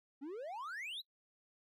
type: exponential sweep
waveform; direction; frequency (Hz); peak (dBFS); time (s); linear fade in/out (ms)
triangle; up; 261.6 to 4138; -40; 0.21-1.02; 20
effects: noise-tail reverb RT60 0.1 s tail -24 dB re dry